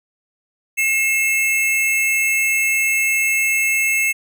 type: tone pair together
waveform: square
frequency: 2154 / 2647 Hz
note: C7 / E7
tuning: +50 / +7 cents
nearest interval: major third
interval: 357 cents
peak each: -19 dBFS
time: 0.77-4.13 s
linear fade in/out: 20 ms
effects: none